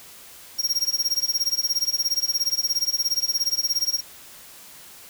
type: tone with tremolo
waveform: 45% pulse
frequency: 5588 Hz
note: F8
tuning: in tune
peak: -18 dBFS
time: 0.58-4.01 s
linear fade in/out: 20 ms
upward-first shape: sine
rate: 17 Hz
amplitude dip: 95%
effects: white hiss -45 dBFS RMS until 5.09 s